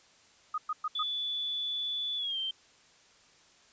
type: tone bursts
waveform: sine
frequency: 1244.5 Hz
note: D#6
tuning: in tune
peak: -29 dBFS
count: 4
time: 0.54-1.03 s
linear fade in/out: 5 ms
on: 40 ms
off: 110 ms
type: tone with pitch glide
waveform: sine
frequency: 3459 to 3135 Hz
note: A7 to G7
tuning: -30 to -1 cents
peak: -31 dBFS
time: 0.95-2.51 s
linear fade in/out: 5 ms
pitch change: -171 cents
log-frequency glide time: 2.17-2.38 s
effects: white hiss -61 dBFS RMS until 3.72 s + resampled to 16000 Hz